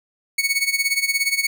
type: tone with tremolo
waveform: sawtooth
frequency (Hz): 2220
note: C#7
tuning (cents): +2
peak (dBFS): -12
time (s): 0.38-1.47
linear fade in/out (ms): 5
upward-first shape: sine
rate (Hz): 17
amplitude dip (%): 80
effects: none